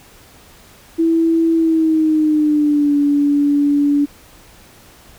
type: tone with pitch glide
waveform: sine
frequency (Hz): 328.7 to 287.8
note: E4 to D4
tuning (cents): -5 to -35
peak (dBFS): -11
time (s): 0.98-4.06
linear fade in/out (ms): 20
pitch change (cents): -230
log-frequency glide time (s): 1.54-2.96
effects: pink hiss -45 dBFS RMS until 5.18 s